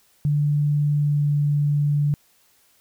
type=tone with pitch glide; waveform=sine; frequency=146.83 to 145.9 Hz; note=D3 to D3; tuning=0 to -11 cents; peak=-17 dBFS; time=0.25-2.14 s; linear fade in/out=0 ms; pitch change=-11 cents; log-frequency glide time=0.96-1.24 s; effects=white hiss -60 dBFS RMS until 2.8 s